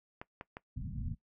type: clicks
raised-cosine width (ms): 0.5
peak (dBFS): -27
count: 3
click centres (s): 0.215 / 0.411 / 0.569
type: low-pass noise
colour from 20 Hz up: pink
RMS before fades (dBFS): -39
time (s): 0.76-1.15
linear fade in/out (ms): 10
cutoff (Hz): 240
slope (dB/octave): 96
effects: noise-tail reverb RT60 0.1 s tail -20 dB re dry